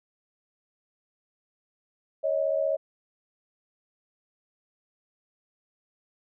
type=tone pair together; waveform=sine; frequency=554.4 / 630 Hz; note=C#5 / D#5; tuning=0 / +21 cents; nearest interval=major second; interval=221 cents; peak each=-26 dBFS; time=2.23-2.77 s; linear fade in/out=20 ms; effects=none